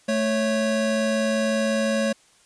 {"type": "tone pair together", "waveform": "square", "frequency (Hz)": [219.5, 553], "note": ["A3", "C#5"], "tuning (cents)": [-4, -4], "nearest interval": "octave + major third", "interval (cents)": 1600, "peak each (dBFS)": -24, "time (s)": [0.08, 2.13], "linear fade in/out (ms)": 10, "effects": ["white hiss -57 dBFS RMS until 2.45 s", "resampled to 22050 Hz"]}